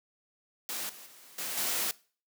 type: noise with level steps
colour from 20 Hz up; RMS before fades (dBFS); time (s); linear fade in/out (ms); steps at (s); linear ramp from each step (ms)
white; -36 / -49 / -54 / -36 / -31; 0.69-1.91; 0; 0.89 / 1.06 / 1.38 / 1.57; 5
effects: noise-tail reverb RT60 0.4 s tail -21 dB re dry + high-pass 200 Hz 12 dB/octave